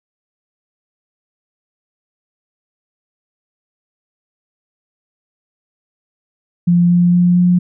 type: tone with pitch steps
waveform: sine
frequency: 174.1 / 175.41 / 176.73 / 178.07 Hz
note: F3 / F3 / F3 / F3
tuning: -5 / +8 / +21 / +34 cents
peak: -8 dBFS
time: 6.67-7.59 s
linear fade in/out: 10 ms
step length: 230 ms
effects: none